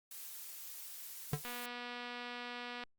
blue noise, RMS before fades -48 dBFS, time 0.11-1.66 s, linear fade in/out 2 ms
square tone with exponential decay, 147 Hz, D3, 2 cents sharp, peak -29 dBFS, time 1.33-1.42 s, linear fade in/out 2 ms, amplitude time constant 19 ms
click train, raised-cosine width 0.3 ms, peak -29 dBFS, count 338, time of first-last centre 1.45-2.837 s, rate 243 Hz
effects Opus 48 kbps

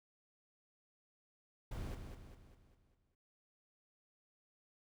brown noise with echo, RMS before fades -43 dBFS, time 1.71-1.95 s, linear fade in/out 5 ms, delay 200 ms, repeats 6, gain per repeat -6 dB, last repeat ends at 3.15 s, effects noise-tail reverb RT60 1.0 s tail -25 dB re dry

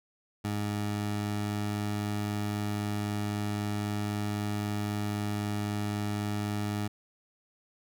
20% pulse tone, 103.83 Hz, G#2, in tune, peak -25 dBFS, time 0.44-6.88 s, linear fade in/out 10 ms, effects none

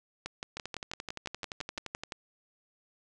two click trains, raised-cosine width 0.2 ms, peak -19 / -20 dBFS, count 11 / 19, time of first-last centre 0.26-1.949 / 0.57-2.122 s, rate 5.92 / 11.6 Hz, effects resampled to 22050 Hz + 8-bit

